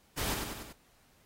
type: noise with echo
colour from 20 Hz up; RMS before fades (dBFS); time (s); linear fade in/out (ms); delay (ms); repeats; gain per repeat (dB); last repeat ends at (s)
pink; -34; 0.17-0.35; 10; 95; 4; -4; 0.73
effects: pink hiss -66 dBFS RMS until 1.25 s + AAC 48 kbps